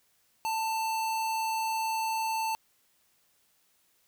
square tone, 889 Hz, A5, 18 cents sharp, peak -29 dBFS, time 0.45-2.55 s, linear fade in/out 0 ms, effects white hiss -69 dBFS RMS until 4.07 s

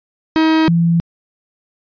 45% pulse / sine tone pair in turn, 318.1 / 168.51 Hz, D#4 / E3, +38 / +38 cents, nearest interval major seventh, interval 1100 cents, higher first, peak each -10 dBFS, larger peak neither, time 0.36-0.68 / 0.68-1 s, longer neither, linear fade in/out 0 ms, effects resampled to 11025 Hz

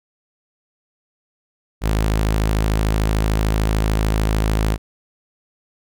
sawtooth tone, 53.4 Hz, G#1, 49 cents sharp, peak -12 dBFS, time 1.81-4.78 s, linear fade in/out 50 ms, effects none

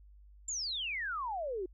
sine exponential sweep, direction down, 7400 to 349.2 Hz, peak -34 dBFS, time 0.48-1.66 s, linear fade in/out 5 ms, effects added 50 Hz sine -54 dBFS peak until 1.73 s

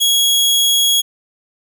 sawtooth tone, 3322 Hz, G#7, in tune, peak -8 dBFS, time 0-1.02 s, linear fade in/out 20 ms, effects none

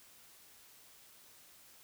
silence, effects white hiss -60 dBFS RMS until 1.83 s

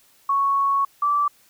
sine tone pair in turn, 1108.7 / 1162.5 Hz, C#6 / D6, 0 / -18 cents, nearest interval minor second, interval 82 cents, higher second, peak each -17 dBFS, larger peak neither, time 0.29-0.85 / 1.02-1.28 s, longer first, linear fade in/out 5 ms, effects white hiss -57 dBFS RMS until 1.49 s

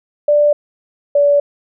sine tone pair in turn, 589 / 575.2 Hz, D5 / D5, +5 / -36 cents, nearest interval unison, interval 41 cents, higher first, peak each -8 dBFS, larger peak neither, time 0.28-0.53 / 1.15-1.4 s, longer neither, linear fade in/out 5 ms, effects none

